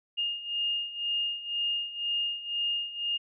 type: beating tone pair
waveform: sine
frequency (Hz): 2832 / 2834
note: F7 / F7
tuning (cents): +23 / +25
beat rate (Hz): 2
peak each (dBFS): -34 / -30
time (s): 0.17-3.18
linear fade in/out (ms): 20
effects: none